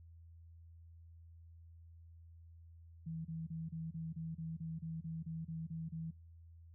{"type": "tone bursts", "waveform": "sine", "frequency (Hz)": 162.3, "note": "E3", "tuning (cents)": -27, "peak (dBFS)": -40, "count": 14, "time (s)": [3.06, 6.11], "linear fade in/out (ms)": 10, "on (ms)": 190, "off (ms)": 30, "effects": ["noise-tail reverb RT60 0.6 s tail -25 dB re dry", "added 83 Hz sine -55 dBFS peak until 6.74 s"]}